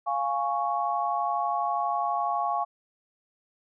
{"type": "chord", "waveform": "sine", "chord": "Db major", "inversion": "first", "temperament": "equal", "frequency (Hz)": [698.5, 830.6, 1108.7], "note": ["F5", "Ab5", "Db6"], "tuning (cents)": [0, 0, 0], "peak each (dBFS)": -29, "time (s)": [0.06, 2.65], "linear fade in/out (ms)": 20, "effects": []}